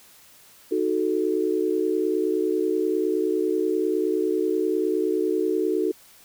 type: chord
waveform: sine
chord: D# diminished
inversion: none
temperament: equal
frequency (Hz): 311.1 / 370 / 440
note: D#4 / F#4 / A4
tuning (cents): 0 / 0 / 0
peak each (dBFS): -26 / -24 / -25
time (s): 0.71-5.92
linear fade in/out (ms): 10
effects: white hiss -52 dBFS RMS until 6.24 s